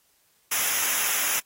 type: noise with comb filter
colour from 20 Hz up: white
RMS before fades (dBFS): -25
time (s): 0.51-1.4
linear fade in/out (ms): 10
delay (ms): 0.23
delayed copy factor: -0.75
effects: white hiss -65 dBFS RMS until 1.45 s + AAC 48 kbps